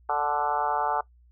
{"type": "harmonic tone with a mistuned harmonic", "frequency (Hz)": 147.4, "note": "D3", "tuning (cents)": 7, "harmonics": [3, 4, 5, 6, 7, 8, 9, 10], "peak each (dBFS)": [-36, -35, -29, -27, -36, -32, -34, -39], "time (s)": [0.09, 1.01], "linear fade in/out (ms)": 5, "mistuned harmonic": 6, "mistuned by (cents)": -20, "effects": ["noise-tail reverb RT60 0.1 s tail -19 dB re dry", "added 60 Hz sine -54 dBFS peak until 1.31 s"]}